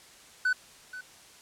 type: tone with echo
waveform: triangle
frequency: 1500 Hz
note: F#6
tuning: 23 cents sharp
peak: -21 dBFS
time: 0.45-0.53 s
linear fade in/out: 5 ms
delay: 480 ms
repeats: 1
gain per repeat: -15 dB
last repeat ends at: 1.01 s
effects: white hiss -53 dBFS RMS until 1.41 s + low-pass 9000 Hz 12 dB/octave